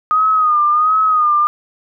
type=tone with vibrato; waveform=sine; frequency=1238 Hz; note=D#6; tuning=9 cents flat; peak=-10 dBFS; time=0.11-1.47 s; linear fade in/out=0 ms; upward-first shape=sine; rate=1.4 Hz; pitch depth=65 cents each way; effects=none